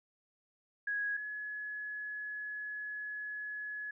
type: tone pair in turn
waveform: sine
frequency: 1661.2 / 1695.1 Hz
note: G#6 / G#6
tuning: 0 / +35 cents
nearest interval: unison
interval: 35 cents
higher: second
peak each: -32 / -38 dBFS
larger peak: first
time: 0.87-1.17 / 1.17-3.91 s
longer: second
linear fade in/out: 5 ms
effects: none